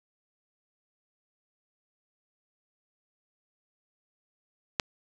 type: click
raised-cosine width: 0.2 ms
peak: -7 dBFS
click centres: 4.798 s
effects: none